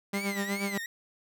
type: tone with tremolo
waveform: sawtooth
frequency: 199.3 Hz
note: G3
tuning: 29 cents sharp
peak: -24 dBFS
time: 0.13-0.78 s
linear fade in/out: 5 ms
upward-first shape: sine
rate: 8.2 Hz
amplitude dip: 70%
type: tone with vibrato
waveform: 40% pulse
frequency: 2048 Hz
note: C7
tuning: 38 cents flat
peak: -34 dBFS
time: 0.14-0.86 s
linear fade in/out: 2 ms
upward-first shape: triangle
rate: 2.6 Hz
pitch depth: 210 cents each way
effects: none